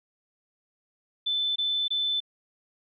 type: tone bursts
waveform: sine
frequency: 3520 Hz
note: A7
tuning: in tune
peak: -24 dBFS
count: 3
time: 1.26-2.204 s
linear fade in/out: 10 ms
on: 300 ms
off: 22 ms
effects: none